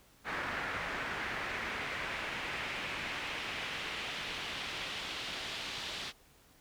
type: noise with band-pass filter sweep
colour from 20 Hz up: brown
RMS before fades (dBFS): -39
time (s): 0.24-6.13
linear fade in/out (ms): 50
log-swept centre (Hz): 1700 to 3700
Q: 1.7
effects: pink hiss -63 dBFS RMS until 6.6 s